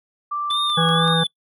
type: tone with pitch glide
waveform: sine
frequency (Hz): 1174.7 to 1200.8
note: D6 to D6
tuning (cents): 0 to +38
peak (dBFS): -22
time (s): 0.31-1.14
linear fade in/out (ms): 10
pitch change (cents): +38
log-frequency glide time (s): 0.66-0.75
type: tone with vibrato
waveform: triangle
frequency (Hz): 3491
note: A7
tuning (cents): -14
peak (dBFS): -19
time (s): 0.5-1.27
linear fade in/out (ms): 5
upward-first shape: sine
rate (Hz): 2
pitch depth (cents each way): 88
type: click train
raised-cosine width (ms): 0.2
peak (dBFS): -22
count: 4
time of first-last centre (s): 0.51-1.078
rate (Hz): 5.28
type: harmonic tone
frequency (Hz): 164.81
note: E3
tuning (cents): 0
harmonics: 1 / 3 / 5 / 7 / 9 / 10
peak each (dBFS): -19 / -24 / -26 / -27 / -29 / -29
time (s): 0.77-1.24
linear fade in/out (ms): 10
effects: noise-tail reverb RT60 0.1 s tail -23 dB re dry